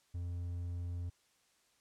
triangle tone, 87.4 Hz, F2, 2 cents sharp, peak -35 dBFS, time 0.14-1.1 s, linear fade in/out 10 ms, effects white hiss -72 dBFS RMS until 1.8 s + low-pass 9000 Hz 12 dB/octave

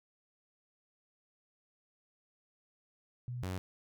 sine / sawtooth tone pair in turn, 123.1 / 92.43 Hz, B2 / F#2, -5 / -1 cents, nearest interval perfect fourth, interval 496 cents, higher first, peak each -37 / -32 dBFS, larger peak second, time 3.28-3.43 / 3.43-3.58 s, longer neither, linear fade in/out 0 ms, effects none

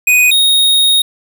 square tone pair in turn, 2489 / 3736 Hz, D#7 / A#7, 0 / +3 cents, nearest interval perfect fifth, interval 703 cents, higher second, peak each -7 / -8 dBFS, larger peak first, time 0.07-0.31 / 0.31-1.02 s, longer second, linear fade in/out 5 ms, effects none

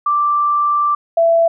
sine tone pair in turn, 1174.7 / 667.3 Hz, D6 / E5, 0 / +21 cents, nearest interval minor seventh, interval 979 cents, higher first, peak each -12 / -9 dBFS, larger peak second, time 0.06-0.95 / 1.17-1.48 s, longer first, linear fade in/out 5 ms, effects none

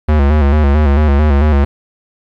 square tone with vibrato, 73.1 Hz, D2, 7 cents flat, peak -8 dBFS, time 0.08-1.65 s, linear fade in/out 10 ms, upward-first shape square, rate 4.5 Hz, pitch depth 72 cents each way, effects low-pass 2000 Hz 12 dB/octave + 8-bit

